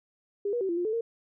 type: tone with pitch steps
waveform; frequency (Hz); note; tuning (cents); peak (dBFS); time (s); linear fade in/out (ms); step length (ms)
sine; 404.9 / 480.7 / 383 / 341 / 352.3 / 435.2 / 461.3; G#4 / B4 / G4 / F4 / F4 / A4 / A#4; -44 / -47 / -40 / -41 / +15 / -19 / -18; -26; 0.45-1.01; 5; 80
effects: none